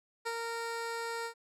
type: tone with ADSR envelope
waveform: 15% pulse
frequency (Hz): 462.2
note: A#4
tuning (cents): -15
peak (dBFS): -26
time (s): 0.25-1.34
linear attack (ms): 19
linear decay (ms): 49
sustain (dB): -3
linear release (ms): 87
effects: low-pass 11000 Hz 12 dB/octave